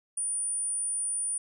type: tone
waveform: sine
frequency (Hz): 9397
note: D9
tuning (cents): 0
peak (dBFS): -28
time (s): 0.17-1.38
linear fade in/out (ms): 5
effects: none